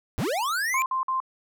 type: linear sweep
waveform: square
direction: up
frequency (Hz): 55 to 2397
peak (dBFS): -25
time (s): 0.18-0.82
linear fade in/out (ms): 0
type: tone bursts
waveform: sine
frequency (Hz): 1046.5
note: C6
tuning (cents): 0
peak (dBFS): -23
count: 3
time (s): 0.74-1.202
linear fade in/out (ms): 2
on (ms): 120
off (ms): 51
effects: none